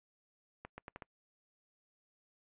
accelerating click train, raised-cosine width 0.5 ms, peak -30 dBFS, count 5, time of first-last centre 0.65-1.022 s, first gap 130 ms, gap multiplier 0.78, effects noise-tail reverb RT60 0.1 s tail -26 dB re dry + resampled to 8000 Hz

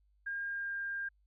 sine tone with pitch glide, 1613 to 1601.9 Hz, G6 to G6, +49 to +37 cents, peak -35 dBFS, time 0.26-1.09 s, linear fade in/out 10 ms, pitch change -12 cents, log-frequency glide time 0.46-0.75 s, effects added 50 Hz sine -67 dBFS peak until 1.26 s

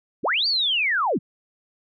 sine linear two-way sweep, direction up then down, 110 to 4700 to 110 Hz, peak -19 dBFS, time 0.23-1.19 s, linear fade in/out 20 ms, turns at 0.47 s, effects none

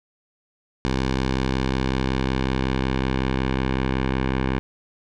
10% pulse tone with low-pass filter sweep, 65.41 Hz, C2, in tune, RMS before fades -23 dBFS, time 0.85-4.59 s, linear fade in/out 0 ms, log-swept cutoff 4900 to 2500 Hz, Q 1.1, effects none

